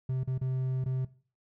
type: tone with dropouts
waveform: triangle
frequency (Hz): 129.9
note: C3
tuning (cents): -12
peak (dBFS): -26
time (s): 0.09-1.05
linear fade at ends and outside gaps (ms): 5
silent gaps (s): 0.235-0.274 / 0.38-0.413 / 0.842-0.859
effects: noise-tail reverb RT60 0.4 s tail -18 dB re dry